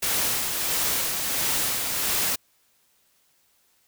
white noise with tremolo, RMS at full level -24 dBFS, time 0.02-2.36 s, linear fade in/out 10 ms, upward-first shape sine, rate 1.5 Hz, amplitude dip 35%, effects white hiss -65 dBFS RMS until 3.87 s

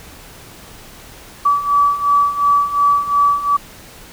sine beating tone pair, 1147 / 1149.8 Hz, D6 / D6, -41 / -37 cents, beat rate 2.8 Hz, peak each -17 / -13 dBFS, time 1.45-3.57 s, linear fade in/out 10 ms, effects pink hiss -39 dBFS RMS until 4.12 s

